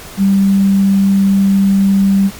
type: tone with quantisation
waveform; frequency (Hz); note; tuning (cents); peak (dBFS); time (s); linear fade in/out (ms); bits
sine; 196; G3; 0; -7; 0.17-2.31; 50; 6
effects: pink hiss -32 dBFS RMS until 2.39 s + MP3 96 kbps